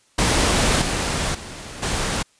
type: noise with level steps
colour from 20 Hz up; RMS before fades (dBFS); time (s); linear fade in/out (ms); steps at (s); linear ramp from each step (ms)
pink; -18 / -23 / -35 / -23; 0.18-2.23; 10; 0.81 / 1.34 / 1.82; 10
effects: white hiss -59 dBFS RMS until 2.39 s + resampled to 22050 Hz